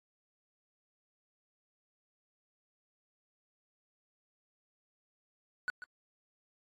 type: tone with echo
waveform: triangle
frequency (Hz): 1480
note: F#6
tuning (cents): 0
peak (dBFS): -29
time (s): 5.68-5.7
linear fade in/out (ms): 0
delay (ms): 140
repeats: 1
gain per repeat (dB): -12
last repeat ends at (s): 5.84
effects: AAC 32 kbps